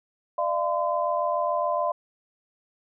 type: tone cluster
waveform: sine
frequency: 598 / 685 / 1023 Hz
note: D5 / F5 / C6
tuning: +31 / -34 / -39 cents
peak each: -27 dBFS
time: 0.38-1.92 s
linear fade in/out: 5 ms
effects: none